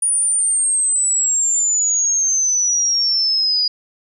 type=exponential sweep; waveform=sine; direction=down; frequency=9610 to 4877 Hz; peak=-14 dBFS; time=0.02-3.68 s; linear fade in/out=5 ms; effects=none